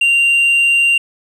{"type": "tone with tanh clipping", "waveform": "sine", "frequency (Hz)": 2773, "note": "F7", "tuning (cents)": -13, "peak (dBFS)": -10, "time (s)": [0.01, 0.98], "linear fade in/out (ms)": 5, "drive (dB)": 3, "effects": []}